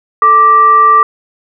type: tone with frequency modulation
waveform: sine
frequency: 1174.7 Hz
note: D6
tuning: in tune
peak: -3 dBFS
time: 0.22-1.03 s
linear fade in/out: 2 ms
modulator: 736 Hz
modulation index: 0.3
effects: none